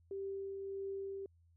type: tone with tremolo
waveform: sine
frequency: 391.4 Hz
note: G4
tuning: 3 cents flat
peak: -38 dBFS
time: 0.11-1.26 s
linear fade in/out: 2 ms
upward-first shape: triangle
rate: 1.6 Hz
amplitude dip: 30%
effects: added 84 Hz sine -65 dBFS peak until 1.56 s